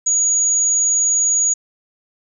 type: tone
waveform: sine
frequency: 6760 Hz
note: G#8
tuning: 30 cents sharp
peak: -13 dBFS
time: 0.06-1.54 s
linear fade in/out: 10 ms
effects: none